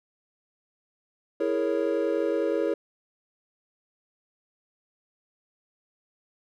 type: chord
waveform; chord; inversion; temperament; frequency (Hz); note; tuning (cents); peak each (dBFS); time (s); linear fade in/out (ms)
triangle; A# half-diminished seventh; second; equal; 329.6 / 415.3 / 466.2 / 554.4; E4 / G#4 / A#4 / C#5; 0 / 0 / 0 / 0; -27; 1.4-2.74; 5
effects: none